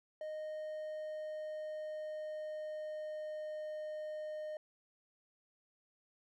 triangle tone with pitch glide, 618 to 613.7 Hz, D#5 to D#5, -12 to -24 cents, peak -38 dBFS, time 0.21-4.57 s, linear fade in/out 2 ms, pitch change -12 cents, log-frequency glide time 0.37-3.64 s, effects none

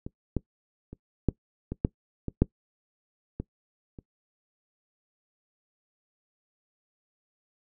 clicks, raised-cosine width 3 ms, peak -23 / -13 / -28 / -9 / -19 / -9 / -18 / -6 / -19 / -29 dBFS, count 10, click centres 0.065 / 0.367 / 0.93 / 1.287 / 1.72 / 1.849 / 2.283 / 2.42 / 3.4 / 3.988 s, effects noise-tail reverb RT60 0.1 s tail -21 dB re dry

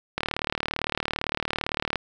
click train, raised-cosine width 0.3 ms, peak -9 dBFS, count 68, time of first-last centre 0.18-1.957 s, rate 37.7 Hz, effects none

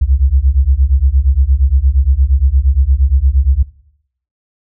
sine beating tone pair, 63 / 71.6 Hz, B1 / D2, +35 / -43 cents, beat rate 8.6 Hz, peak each -11 dBFS, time 0.01-3.63 s, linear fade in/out 10 ms, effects noise-tail reverb RT60 0.7 s tail -19 dB re dry

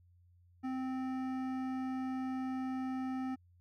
sine tone with hard clipping, 260 Hz, C4, 11 cents flat, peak -37 dBFS, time 0.63-3.36 s, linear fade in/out 20 ms, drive 13 dB, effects added 88 Hz sine -62 dBFS peak until 3.6 s

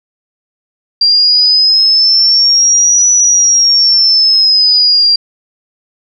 sine exponential two-way sweep, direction up then down, 4736 to 5920 to 4736 Hz, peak -5 dBFS, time 1.01-5.16 s, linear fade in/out 5 ms, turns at 3.11 s, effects none

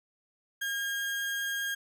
35% pulse tone, 1621 Hz, G#6, 42 cents flat, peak -29 dBFS, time 0.61-1.75 s, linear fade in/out 10 ms, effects none

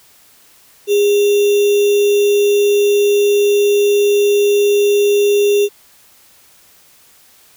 sine tone with sample-and-hold, 408.5 Hz, G#4, 29 cents flat, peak -9 dBFS, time 0.87-5.69 s, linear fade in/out 50 ms, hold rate 3150 Hz, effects white hiss -48 dBFS RMS until 7.56 s

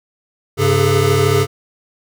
square tone cluster, 99.5 / 136.8 / 402.9 / 436 Hz, G2 / C#3 / G4 / A4, +26 / -23 / +48 / -16 cents, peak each -18 dBFS, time 0.57-1.47 s, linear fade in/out 50 ms, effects none

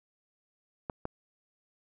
clicks, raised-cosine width 1 ms, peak -20 dBFS, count 2, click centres 0.898 / 1.054 s, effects none

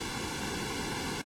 pink noise with comb filter, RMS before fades -35 dBFS, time 0-1.22 s, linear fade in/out 10 ms, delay 1.6 ms, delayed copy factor -1, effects low-pass 8000 Hz 12 dB/octave + AAC 64 kbps

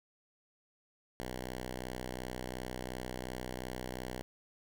5% pulse tone, 62.8 Hz, B1, 30 cents sharp, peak -28 dBFS, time 1.2-4.22 s, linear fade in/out 0 ms, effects none

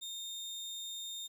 30% pulse tone, 3655 Hz, A#7, 35 cents flat, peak -38 dBFS, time 0.01-1.28 s, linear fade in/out 20 ms, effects 11-bit

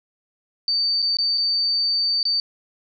sine tone with dropouts, 4591 Hz, D8, 40 cents flat, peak -18 dBFS, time 0.68-2.4 s, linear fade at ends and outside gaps 1 ms, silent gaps 1.02-1.025 / 1.17-1.186 / 1.376-1.38 / 2.23-2.253 s, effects none

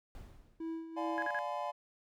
brown noise with exponential decay, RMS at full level -46 dBFS, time 0.15-0.94 s, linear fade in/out 0 ms, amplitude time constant 170 ms
triangle tone with tremolo, 326.5 Hz, E4, 17 cents flat, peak -34 dBFS, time 0.6-1.27 s, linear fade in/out 5 ms, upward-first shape sine, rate 2.6 Hz, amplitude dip 65%
triangle chord, D diminished seventh, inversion none, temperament just, 587.3 / 704.8 / 845.8 / 1014.9 Hz, D5 / F5 / Ab5 / Cb6, 0 / +16 / +31 / +47 cents, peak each -39 dBFS, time 0.96-1.72 s, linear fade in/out 20 ms
sine tone bursts, 1661.2 Hz, G#6, in tune, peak -34 dBFS, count 3, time 1.18-1.389 s, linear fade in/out 0 ms, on 43 ms, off 40 ms
effects none

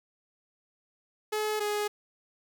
sawtooth tone pair in turn, 426.9 / 416.9 Hz, G#4 / G#4, +48 / +7 cents, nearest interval unison, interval 41 cents, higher first, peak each -24 dBFS, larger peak neither, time 1.32-1.6 / 1.6-1.88 s, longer neither, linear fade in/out 10 ms, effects none

